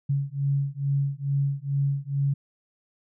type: beating tone pair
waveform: sine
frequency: 138.59 / 140.89 Hz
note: C#3 / C#3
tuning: 0 / +28 cents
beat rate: 2.3 Hz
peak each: -26 dBFS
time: 0.09-2.34 s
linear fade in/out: 10 ms
effects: none